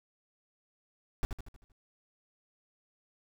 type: noise with echo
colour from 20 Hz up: brown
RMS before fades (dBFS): -28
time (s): 1.23-1.25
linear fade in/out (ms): 0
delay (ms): 78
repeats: 6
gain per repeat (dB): -6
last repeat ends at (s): 1.718
effects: none

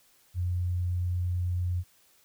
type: tone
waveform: sine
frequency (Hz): 89.1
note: F2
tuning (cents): +35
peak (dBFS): -26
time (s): 0.34-1.84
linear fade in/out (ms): 50
effects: white hiss -63 dBFS RMS until 2.24 s

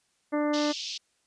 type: harmonic tone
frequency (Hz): 296.5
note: D4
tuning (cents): +17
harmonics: 1 / 2 / 3 / 4 / 5 / 6 / 7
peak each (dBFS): -26 / -29 / -37 / -37 / -43 / -43 / -43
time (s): 0.32-0.73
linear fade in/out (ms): 20
type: band-pass noise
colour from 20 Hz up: white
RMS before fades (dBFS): -36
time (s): 0.53-0.98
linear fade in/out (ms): 10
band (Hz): 2700 to 5800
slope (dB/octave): 48
effects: white hiss -71 dBFS RMS until 1.26 s + resampled to 22050 Hz

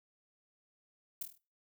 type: noise with echo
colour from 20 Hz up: violet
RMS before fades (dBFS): -37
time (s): 1.21-1.23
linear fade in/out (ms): 5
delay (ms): 25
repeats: 6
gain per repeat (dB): -5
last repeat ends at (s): 1.38
effects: noise-tail reverb RT60 0.3 s tail -19 dB re dry

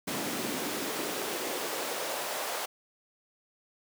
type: noise with high-pass filter sweep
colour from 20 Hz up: pink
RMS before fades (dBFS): -34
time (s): 0.07-2.66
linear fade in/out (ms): 10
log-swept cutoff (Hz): 220 to 650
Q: 1.8
effects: none

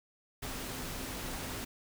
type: tone in noise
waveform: sine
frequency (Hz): 258.1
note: C4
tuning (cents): -23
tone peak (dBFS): -49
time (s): 0.42-1.65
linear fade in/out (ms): 10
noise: pink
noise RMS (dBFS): -40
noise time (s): 0.42-1.65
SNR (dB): -12
effects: none

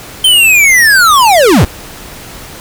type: linear sweep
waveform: square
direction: down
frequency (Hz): 3136 to 55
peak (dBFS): -4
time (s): 0.24-1.65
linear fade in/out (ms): 5
effects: pink hiss -29 dBFS RMS until 2.6 s

